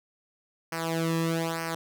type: tone with flanger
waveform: sawtooth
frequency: 164.5 Hz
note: E3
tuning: 3 cents flat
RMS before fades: -29 dBFS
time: 0.72-1.75 s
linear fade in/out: 5 ms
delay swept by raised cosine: 0.27 to 1.37 ms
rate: 1.1 Hz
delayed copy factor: -0.85
effects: none